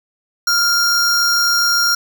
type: tone pair together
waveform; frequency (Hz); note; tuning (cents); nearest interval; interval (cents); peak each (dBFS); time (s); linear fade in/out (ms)
square; 1396.9 / 5588; F6 / F8; 0 / 0; 2 octaves; 2400; -16; 0.47-1.95; 5
effects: 8-bit